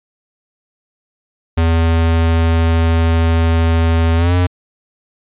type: tone with pitch glide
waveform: square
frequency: 82.41 to 89.35 Hz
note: E2 to F2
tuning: 0 to +40 cents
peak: -11 dBFS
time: 1.57-4.47 s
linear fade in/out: 10 ms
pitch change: +140 cents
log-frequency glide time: 4.16-4.34 s
effects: resampled to 8000 Hz